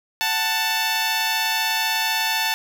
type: tone pair together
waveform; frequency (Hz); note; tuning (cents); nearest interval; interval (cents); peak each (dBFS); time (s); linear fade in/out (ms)
10% pulse; 740 / 884; F#5 / A5; 0 / +8; minor third; 308; -20 / -12; 0.21-2.54; 0
effects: none